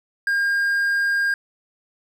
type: tone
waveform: triangle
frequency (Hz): 1612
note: G6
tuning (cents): +48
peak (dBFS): -16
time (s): 0.27-1.34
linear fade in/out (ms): 2
effects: none